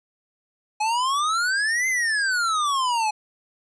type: exponential two-way sweep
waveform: square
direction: up then down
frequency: 838 to 2093 to 838 Hz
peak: -21 dBFS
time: 0.8-3.11 s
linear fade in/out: 10 ms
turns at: 1.88 s
effects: resampled to 22050 Hz